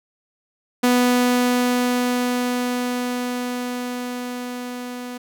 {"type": "tone with level ramp", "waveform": "sawtooth", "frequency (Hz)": 246.9, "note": "B3", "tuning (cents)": 0, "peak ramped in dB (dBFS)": [-10, -26], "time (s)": [0.83, 5.18], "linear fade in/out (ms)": 10, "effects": []}